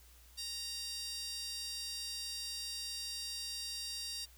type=tone with high-pass filter; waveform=15% pulse; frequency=932.3 Hz; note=A#5; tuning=in tune; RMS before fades=-42 dBFS; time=0.37-4.26 s; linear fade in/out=20 ms; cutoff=5200 Hz; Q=6.8; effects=added 60 Hz sine -59 dBFS peak until 4.37 s + white hiss -63 dBFS RMS until 4.37 s